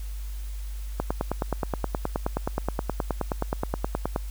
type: click train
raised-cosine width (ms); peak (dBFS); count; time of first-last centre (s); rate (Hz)
1; -11; 31; 1-4.161; 9.49
effects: added 50 Hz sine -31 dBFS peak until 4.3 s + white hiss -50 dBFS RMS until 4.3 s